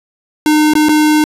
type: tone with dropouts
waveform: square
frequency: 304.6 Hz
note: D#4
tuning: 37 cents flat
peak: -8 dBFS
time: 0.46-1.24 s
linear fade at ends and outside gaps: 1 ms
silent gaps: 0.736-0.753 / 0.886-0.892 s
effects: resampled to 32000 Hz